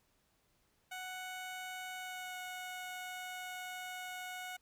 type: tone with pitch glide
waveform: 15% pulse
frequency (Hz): 740 to 733.6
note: F#5 to F#5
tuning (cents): 0 to -15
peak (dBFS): -36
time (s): 0.91-4.57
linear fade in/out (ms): 10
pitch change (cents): -15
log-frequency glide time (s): 1.96-2.38
effects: pink hiss -75 dBFS RMS until 4.61 s